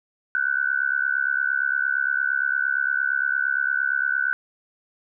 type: tone with amplitude modulation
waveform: sine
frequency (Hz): 1500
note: F#6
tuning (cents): +23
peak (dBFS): -16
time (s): 0.35-4.33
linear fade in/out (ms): 0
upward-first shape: sine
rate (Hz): 68.7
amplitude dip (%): 95
effects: none